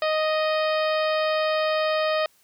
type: harmonic tone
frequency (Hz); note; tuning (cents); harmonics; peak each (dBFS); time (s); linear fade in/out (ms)
622.3; D#5; 0; 1 / 2 / 3 / 4 / 5 / 6 / 7 / 8; -22 / -28 / -32 / -34 / -36 / -38 / -39 / -40; 0.02-2.26; 2
effects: white hiss -61 dBFS RMS until 2.43 s